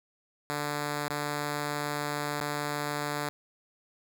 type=tone with dropouts; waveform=5% pulse; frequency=146.83 Hz; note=D3; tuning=in tune; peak=-19 dBFS; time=0.5-3.29 s; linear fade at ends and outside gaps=0 ms; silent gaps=1.082-1.1 / 2.401-2.411 s; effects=none